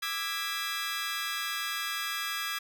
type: chord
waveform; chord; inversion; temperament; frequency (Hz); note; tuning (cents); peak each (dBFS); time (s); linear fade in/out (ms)
20% pulse; E dominant seventh; third; just; 1186.7 / 1318.5 / 1648.1 / 1977.8; D6 / E6 / G#6 / B6; +18 / 0 / -14 / +2; -33 / -34 / -30 / -34; 0.02-2.59; 10
effects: none